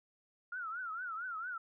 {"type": "tone with vibrato", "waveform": "sine", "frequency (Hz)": 1388, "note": "F6", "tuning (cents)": -11, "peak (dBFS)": -38, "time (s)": [0.52, 1.58], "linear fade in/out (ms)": 5, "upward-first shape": "triangle", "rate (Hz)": 4.4, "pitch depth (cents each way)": 180, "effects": []}